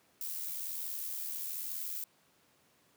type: noise with amplitude modulation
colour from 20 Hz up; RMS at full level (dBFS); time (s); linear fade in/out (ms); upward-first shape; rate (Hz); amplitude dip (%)
violet; -37; 0.21-2.04; 2; sine; 81.1; 45
effects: pink hiss -68 dBFS RMS until 2.96 s + high-pass 150 Hz 12 dB/octave